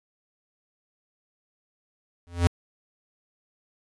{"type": "tone with exponential growth", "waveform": "square", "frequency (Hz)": 86.5, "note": "F2", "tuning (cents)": -16, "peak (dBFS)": -14, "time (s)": [2.27, 2.47], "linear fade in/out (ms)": 0, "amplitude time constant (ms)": 43, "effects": ["resampled to 24000 Hz"]}